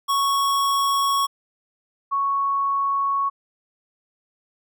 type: tone pair in turn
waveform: square / sine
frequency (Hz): 1108.7 / 1108.7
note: C#6 / C#6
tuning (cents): 0 / 0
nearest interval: unison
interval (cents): 0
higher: neither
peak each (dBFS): -19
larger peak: neither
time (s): 0.08-1.27 / 2.11-3.3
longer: neither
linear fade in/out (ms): 20
effects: none